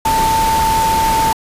sine tone in noise, 890 Hz, A5, 20 cents sharp, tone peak -12 dBFS, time 0.05-1.33 s, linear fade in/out 5 ms, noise pink, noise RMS -20 dBFS, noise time 0.05-1.33 s, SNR +5 dB, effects resampled to 32000 Hz

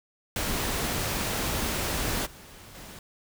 pink noise with level steps, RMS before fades -29 / -48 / -44 dBFS, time 0.36-2.99 s, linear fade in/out 2 ms, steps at 2.25 / 2.74 s, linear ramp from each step 20 ms, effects none

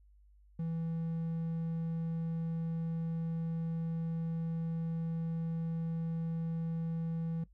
triangle tone, 164.4 Hz, E3, 4 cents flat, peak -31 dBFS, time 0.59-7.44 s, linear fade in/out 5 ms, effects noise-tail reverb RT60 0.1 s tail -19 dB re dry + added 50 Hz sine -59 dBFS peak until 7.53 s

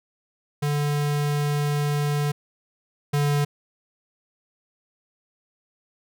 square tone pair in turn, 146.2 / 145.11 Hz, D3 / D3, -7 / -20 cents, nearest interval unison, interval 13 cents, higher first, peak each -22 / -20 dBFS, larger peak second, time 0.62-2.32 / 3.13-3.45 s, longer first, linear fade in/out 10 ms, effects none

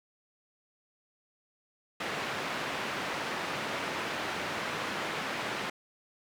white band-pass noise, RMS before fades -35 dBFS, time 2-5.7 s, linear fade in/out 5 ms, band 140 to 2100 Hz, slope 12 dB/octave, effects none

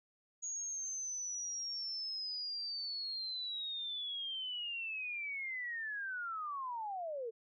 sine linear sweep, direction down, 6710 to 434.4 Hz, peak -38 dBFS, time 0.42-7.31 s, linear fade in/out 20 ms, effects none

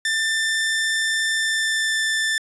sawtooth tone with pitch glide, 1783 to 1771.7 Hz, A6 to A6, +22 to +11 cents, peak -16 dBFS, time 0.05-2.38 s, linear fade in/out 2 ms, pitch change -11 cents, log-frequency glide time 1.37-2.01 s, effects resampled to 24000 Hz

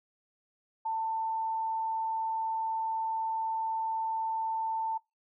sine tone, 892 Hz, A5, 23 cents sharp, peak -29 dBFS, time 0.85-4.98 s, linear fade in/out 10 ms, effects noise-tail reverb RT60 0.2 s tail -21 dB re dry

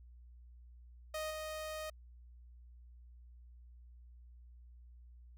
sawtooth tone with level steps, 622.3 Hz, D#5, in tune, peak -34 / -37 dBFS, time 1.14-1.9 s, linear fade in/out 5 ms, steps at 1.3 s, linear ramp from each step 10 ms, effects added 60 Hz sine -54 dBFS peak until 5.37 s

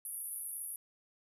pink band-pass noise, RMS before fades -42 dBFS, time 0.05-0.76 s, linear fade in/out 2 ms, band 10000 to 12000 Hz, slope 96 dB/octave, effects none

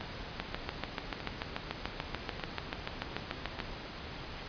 two click trains, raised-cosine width 0.3 ms, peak -23 / -17 dBFS, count 4 / 23, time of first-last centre 0.01-3.59 / 0.4-3.602 s, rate 0.838 / 6.87 Hz, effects pink hiss -43 dBFS RMS until 4.48 s + resampled to 11025 Hz

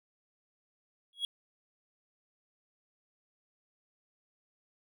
triangle tone with exponential growth, 3320 Hz, G#7, 1 cent flat, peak -25 dBFS, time 1.13-1.25 s, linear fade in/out 1 ms, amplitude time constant 24 ms, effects none

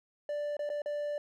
triangle tone with dropouts, 587.3 Hz, D5, in tune, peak -30 dBFS, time 0.29-1.18 s, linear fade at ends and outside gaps 2 ms, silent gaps 0.568-0.592 / 0.692-0.7 / 0.819-0.859 s, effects none

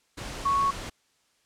sine tone in noise, 1108.7 Hz, C#6, in tune, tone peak -21 dBFS, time 0.45-0.71 s, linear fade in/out 10 ms, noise pink, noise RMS -37 dBFS, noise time 0.17-0.9 s, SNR +13 dB, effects white hiss -68 dBFS RMS until 1.45 s + low-pass 8000 Hz 12 dB/octave

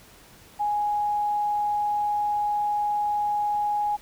sine tone, 830.6 Hz, G#5, in tune, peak -22 dBFS, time 0.59-3.97 s, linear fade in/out 20 ms, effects pink hiss -51 dBFS RMS until 4.01 s

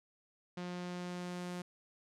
sawtooth tone with low-pass filter sweep, 178.1 Hz, F3, 34 cents sharp, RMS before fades -42 dBFS, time 0.57-1.62 s, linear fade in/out 5 ms, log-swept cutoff 5100 to 9900 Hz, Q 0.86, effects none

